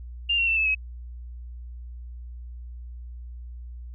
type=tone with pitch steps; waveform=sine; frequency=2797 / 2735 / 2674 / 2614 / 2556 Hz; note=F7 / F7 / E7 / E7 / D#7; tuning=+2 / -37 / +24 / -15 / +46 cents; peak=-20 dBFS; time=0.29-0.75 s; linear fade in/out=10 ms; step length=92 ms; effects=added 60 Hz sine -36 dBFS peak until 3.94 s